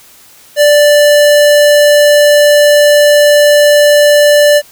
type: tone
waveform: square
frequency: 587.3 Hz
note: D5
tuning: in tune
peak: -4 dBFS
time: 0.56-4.62 s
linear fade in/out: 50 ms
effects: white hiss -40 dBFS RMS until 4.71 s